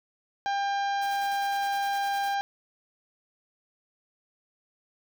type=harmonic tone; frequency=798 Hz; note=G5; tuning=31 cents sharp; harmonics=1 / 2 / 3 / 4 / 5 / 6 / 7 / 8; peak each=-26 / -34 / -45 / -43 / -44 / -50 / -49 / -54 dBFS; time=0.46-2.41 s; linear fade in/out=0 ms
type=noise with tremolo; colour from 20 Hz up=white; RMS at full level=-45 dBFS; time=1.01-2.35 s; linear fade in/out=20 ms; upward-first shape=square; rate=9.8 Hz; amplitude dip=45%
effects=none